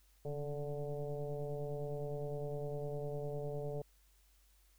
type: tone with frequency modulation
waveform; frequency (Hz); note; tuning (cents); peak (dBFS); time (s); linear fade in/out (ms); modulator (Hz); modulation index
sine; 289.1; D4; -27; -37; 0.25-3.82; 2; 147; 2.2
effects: added 49 Hz sine -66 dBFS peak until 4.78 s + white hiss -72 dBFS RMS until 4.78 s